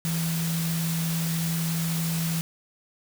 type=tone in noise; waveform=sine; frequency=164.81 Hz; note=E3; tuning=in tune; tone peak=-25 dBFS; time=0.05-2.41 s; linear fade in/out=0 ms; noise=white; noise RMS=-33 dBFS; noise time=0.05-2.41 s; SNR=+5 dB; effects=none